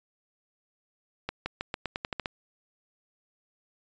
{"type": "accelerating click train", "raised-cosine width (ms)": 0.3, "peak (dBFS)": -15, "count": 10, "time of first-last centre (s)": [1.29, 2.258], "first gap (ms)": 170, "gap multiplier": 0.88, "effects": ["resampled to 16000 Hz"]}